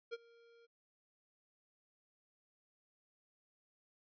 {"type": "tone with ADSR envelope", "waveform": "square", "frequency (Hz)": 466.2, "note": "A#4", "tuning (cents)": 0, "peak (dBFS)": -39, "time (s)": [0.11, 0.67], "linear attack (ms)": 25, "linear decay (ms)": 32, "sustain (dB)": -24, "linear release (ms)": 24, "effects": ["resampled to 11025 Hz"]}